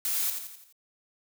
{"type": "noise with echo", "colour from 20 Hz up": "blue", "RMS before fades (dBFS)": -29, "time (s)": [0.05, 0.3], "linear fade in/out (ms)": 0, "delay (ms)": 85, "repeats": 5, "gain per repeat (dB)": -6, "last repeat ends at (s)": 0.725, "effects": []}